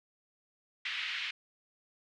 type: band-pass noise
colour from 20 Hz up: pink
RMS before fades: -37 dBFS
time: 0.85-1.31 s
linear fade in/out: 5 ms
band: 1900 to 3400 Hz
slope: 24 dB/octave
effects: none